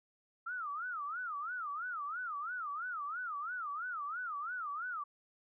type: tone with vibrato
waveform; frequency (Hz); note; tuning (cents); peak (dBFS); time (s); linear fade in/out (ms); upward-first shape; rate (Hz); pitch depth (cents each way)
sine; 1308; E6; -14; -37; 0.46-5.04; 10; sine; 3; 240
effects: none